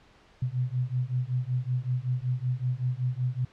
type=beating tone pair; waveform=sine; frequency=123.47 / 128.77 Hz; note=B2 / C3; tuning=0 / -27 cents; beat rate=5.3 Hz; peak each=-29 dBFS; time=0.42-3.45 s; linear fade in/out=5 ms; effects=pink hiss -58 dBFS RMS until 3.52 s + low-pass 4000 Hz 12 dB/octave